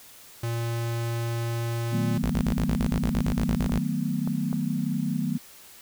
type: tone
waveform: square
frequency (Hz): 116.54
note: A#2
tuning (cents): 0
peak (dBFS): -27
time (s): 0.43-2.18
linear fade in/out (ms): 5
type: chord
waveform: sine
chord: B dominant seventh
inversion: first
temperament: just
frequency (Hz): 154.34 / 185.21 / 222.2 / 246.9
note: D#3 / F#3 / A3 / B3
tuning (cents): -14 / +2 / +17 / 0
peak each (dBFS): -30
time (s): 1.92-5.38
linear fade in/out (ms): 10
type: tone bursts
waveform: sawtooth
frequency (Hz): 55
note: A1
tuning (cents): 0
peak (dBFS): -21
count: 14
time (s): 2.23-3.787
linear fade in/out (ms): 5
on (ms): 75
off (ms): 39
type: clicks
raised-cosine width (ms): 1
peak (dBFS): -23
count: 3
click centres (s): 3.695 / 4.275 / 4.529
effects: white hiss -49 dBFS RMS until 5.81 s